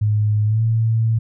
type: tone with pitch glide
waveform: sine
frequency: 105.8 to 112.74 Hz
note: G#2 to A2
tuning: +33 to +43 cents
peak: -14 dBFS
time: 0.01-1.19 s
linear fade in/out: 10 ms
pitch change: +110 cents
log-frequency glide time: 0.45-0.63 s
effects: none